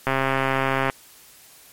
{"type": "click train", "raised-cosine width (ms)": 0.5, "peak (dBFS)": -6, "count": 112, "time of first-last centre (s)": [0.07, 0.898], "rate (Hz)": 134, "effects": ["white hiss -49 dBFS RMS until 1.72 s", "MP3 64 kbps"]}